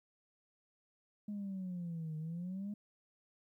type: exponential two-way sweep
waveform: sine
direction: down then up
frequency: 210 to 153.9 to 210 Hz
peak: -37 dBFS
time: 1.28-2.74 s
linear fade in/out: 5 ms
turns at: 2.17 s
effects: tanh soft clip ceiling -36 dBFS + 13-bit